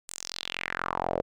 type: tone with band-pass filter sweep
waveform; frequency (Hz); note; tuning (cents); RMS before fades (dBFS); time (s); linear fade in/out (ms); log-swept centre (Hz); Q
sawtooth; 44.17; F1; +20; -33; 0.08-1.22; 10; 8900 to 500; 3.7
effects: none

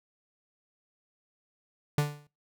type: tone with exponential decay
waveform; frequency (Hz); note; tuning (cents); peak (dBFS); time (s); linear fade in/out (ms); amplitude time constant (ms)
45% pulse; 146.83; D3; 0; -20; 1.98-2.27; 2; 62
effects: noise-tail reverb RT60 0.2 s tail -18 dB re dry

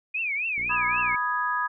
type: tone with vibrato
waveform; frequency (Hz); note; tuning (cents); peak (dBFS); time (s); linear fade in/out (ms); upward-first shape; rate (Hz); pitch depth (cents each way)
sine; 2423; D#7; -47; -25; 0.14-1.16; 10; triangle; 3.8; 220
type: click train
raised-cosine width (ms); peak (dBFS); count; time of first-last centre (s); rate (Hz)
3; -32; 35; 0.58-1.145; 60.2
type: chord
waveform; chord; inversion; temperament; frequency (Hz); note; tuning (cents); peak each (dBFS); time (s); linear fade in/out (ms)
sine; G# minor; first; equal; 987.8 / 1244.5 / 1661.2; B5 / D#6 / G#6; 0 / 0 / 0; -28; 0.69-1.68; 20
effects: none

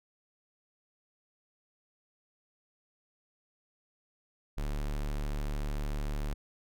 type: tone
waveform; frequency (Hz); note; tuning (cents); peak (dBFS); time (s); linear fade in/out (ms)
square; 36.71; D1; 0; -32; 4.57-6.34; 10
effects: none

